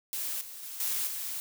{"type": "noise with level steps", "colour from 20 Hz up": "blue", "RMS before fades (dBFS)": [-34, -44, -41, -31, -36], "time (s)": [0.13, 1.4], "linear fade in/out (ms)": 0, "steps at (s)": [0.41, 0.63, 0.8, 1.07], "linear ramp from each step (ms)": 2, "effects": []}